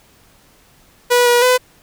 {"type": "tone with pitch steps", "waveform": "sawtooth", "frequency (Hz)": [488.2, 482.5, 503], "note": ["B4", "B4", "B4"], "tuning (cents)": [-20, -40, 32], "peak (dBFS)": -6, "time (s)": [1.1, 1.58], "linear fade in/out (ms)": 20, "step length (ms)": 160, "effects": ["pink hiss -51 dBFS RMS until 1.82 s"]}